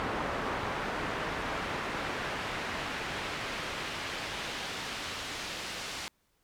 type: noise with band-pass filter sweep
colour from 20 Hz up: brown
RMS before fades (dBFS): -36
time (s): 0-6.08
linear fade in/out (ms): 0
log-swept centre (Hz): 1200 to 4500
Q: 0.78
effects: pink hiss -73 dBFS RMS until 6.43 s